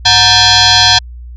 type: tone with frequency modulation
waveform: sine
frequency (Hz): 101.1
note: G#2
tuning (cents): -46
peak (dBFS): -4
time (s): 0.05-0.99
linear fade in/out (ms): 10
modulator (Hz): 831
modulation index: 6
effects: added 60 Hz sine -26 dBFS peak until 1.36 s